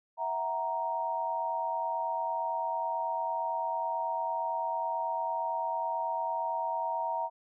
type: tone cluster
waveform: sine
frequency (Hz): 656 / 745 / 934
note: E5 / F#5 / A#5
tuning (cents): -9 / +12 / +3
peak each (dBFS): -36 / -38 / -31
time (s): 0.17-7.3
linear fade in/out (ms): 50
effects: none